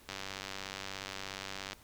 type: click train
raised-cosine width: 0.2 ms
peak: -22 dBFS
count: 160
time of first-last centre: 0.09-1.731 s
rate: 96.9 Hz
effects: pink hiss -59 dBFS RMS until 1.83 s